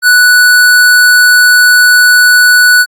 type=tone; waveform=square; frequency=1480 Hz; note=F#6; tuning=in tune; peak=-3 dBFS; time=0.02-2.86 s; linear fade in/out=50 ms; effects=AAC 64 kbps